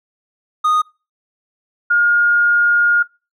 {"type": "tone pair in turn", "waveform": ["triangle", "sine"], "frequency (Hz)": [1238, 1422.8], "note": ["D#6", "F6"], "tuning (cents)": [-9, 32], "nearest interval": "major second", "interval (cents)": 241, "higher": "second", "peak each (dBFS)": -10, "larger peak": "neither", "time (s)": [[0.64, 0.82], [1.9, 3.03]], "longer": "second", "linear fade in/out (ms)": 10, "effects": ["noise-tail reverb RT60 0.3 s tail -24 dB re dry"]}